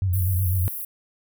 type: tone with vibrato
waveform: sine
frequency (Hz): 92.5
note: F#2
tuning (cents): 0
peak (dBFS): -19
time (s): 0.02-0.68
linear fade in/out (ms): 0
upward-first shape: sine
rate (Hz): 8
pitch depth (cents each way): 84
type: high-pass noise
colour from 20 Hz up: pink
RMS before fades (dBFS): -32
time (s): 0.13-0.85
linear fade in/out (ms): 5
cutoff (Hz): 11000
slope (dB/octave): 48
effects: none